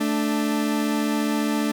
40% pulse tone pair together, 219.4 / 294.2 Hz, A3 / D4, -5 / +3 cents, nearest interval perfect fourth, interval 508 cents, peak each -23 / -23 dBFS, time 0-1.72 s, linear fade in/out 10 ms, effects none

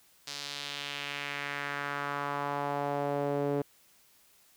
sawtooth tone with band-pass filter sweep, 143 Hz, D3, 46 cents flat, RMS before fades -34 dBFS, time 0.27-3.62 s, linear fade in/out 5 ms, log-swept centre 4900 to 420 Hz, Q 1.9, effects white hiss -63 dBFS RMS until 4.56 s

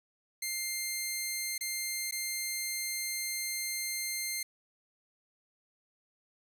10% pulse tone with dropouts, 2100 Hz, C7, 6 cents sharp, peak -24 dBFS, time 0.42-4.43 s, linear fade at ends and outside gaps 5 ms, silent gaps 1.58-1.608 / 2.111-2.122 s, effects none

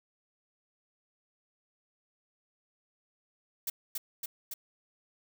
blue noise with echo, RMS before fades -33 dBFS, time 3.67-3.7 s, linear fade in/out 5 ms, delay 280 ms, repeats 3, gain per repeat -2 dB, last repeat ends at 4.54 s, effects none

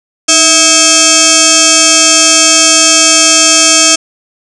sine tone with frequency modulation, 312.4 Hz, D#4, 7 cents sharp, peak -3 dBFS, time 0.28-3.96 s, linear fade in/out 10 ms, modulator 969 Hz, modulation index 7.9, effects none

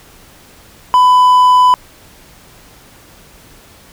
triangle tone, 1000 Hz, B5, 21 cents sharp, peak -3 dBFS, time 0.94-1.74 s, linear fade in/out 0 ms, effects pink hiss -42 dBFS RMS until 3.92 s

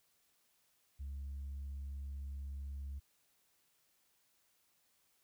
sine tone, 69.3 Hz, C#2, in tune, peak -39 dBFS, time 0.99-3 s, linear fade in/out 20 ms, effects tanh soft clip ceiling -39 dBFS + white hiss -75 dBFS RMS until 5.23 s

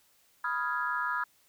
sine chord, F half-diminished seventh, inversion second, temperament equal with one note detuned, 987.8 / 1251 / 1396.9 / 1661.2 Hz, Cb6 / Eb6 / F6 / Ab6, 0 / +9 / 0 / 0 cents, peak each -34 dBFS, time 0.44-1.24 s, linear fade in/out 5 ms, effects tanh soft clip ceiling -18 dBFS + white hiss -66 dBFS RMS until 1.48 s

